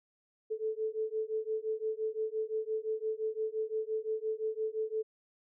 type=beating tone pair; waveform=sine; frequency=434.7 / 440.5 Hz; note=A4 / A4; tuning=-21 / +2 cents; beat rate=5.8 Hz; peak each=-35 / -35 dBFS; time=0.5-5.03 s; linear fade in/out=20 ms; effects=none